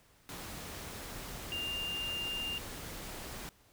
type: tone in noise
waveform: sine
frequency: 2800 Hz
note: F7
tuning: 4 cents sharp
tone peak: -35 dBFS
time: 1.52-2.58 s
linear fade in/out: 0 ms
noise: pink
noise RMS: -44 dBFS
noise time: 0.29-3.49 s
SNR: +6 dB
effects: pink hiss -65 dBFS RMS until 3.72 s